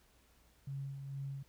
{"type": "tone with tremolo", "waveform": "sine", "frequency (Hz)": 137.7, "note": "C#3", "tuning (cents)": -11, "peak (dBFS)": -38, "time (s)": [0.67, 1.43], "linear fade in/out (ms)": 5, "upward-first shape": "sine", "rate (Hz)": 2.2, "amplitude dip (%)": 45, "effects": ["added 60 Hz sine -70 dBFS peak until 1.48 s", "pink hiss -69 dBFS RMS until 1.48 s"]}